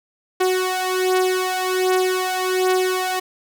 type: beating tone pair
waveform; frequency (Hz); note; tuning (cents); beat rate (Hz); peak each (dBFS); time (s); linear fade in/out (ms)
sawtooth; 370 / 371.3; F#4 / F#4; 0 / +6; 1.3; -16 / -18; 0.4-3.2; 10
effects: none